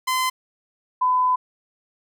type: tone pair in turn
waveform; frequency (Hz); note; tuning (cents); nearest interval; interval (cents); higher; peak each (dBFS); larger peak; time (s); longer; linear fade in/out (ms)
sawtooth / sine; 1028 / 1006.8; C6 / B5; -31 / +33; unison; 36; first; -16; neither; 0.07-0.3 / 1.01-1.36; second; 10
effects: none